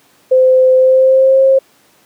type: tone with pitch glide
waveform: sine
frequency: 516 to 534.5 Hz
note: C5 to C5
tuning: -24 to +37 cents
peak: -5 dBFS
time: 0.31-1.59 s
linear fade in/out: 10 ms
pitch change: +61 cents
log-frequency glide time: 0.76-1.41 s
effects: pink hiss -50 dBFS RMS until 2.05 s + high-pass 200 Hz 12 dB/octave